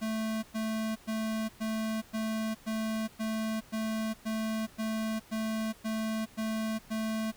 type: tone bursts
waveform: square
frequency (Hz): 220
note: A3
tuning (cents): 0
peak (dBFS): -31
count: 14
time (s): 0.01-7.32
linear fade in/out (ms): 20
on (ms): 420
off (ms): 110
effects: pink hiss -56 dBFS RMS until 7.36 s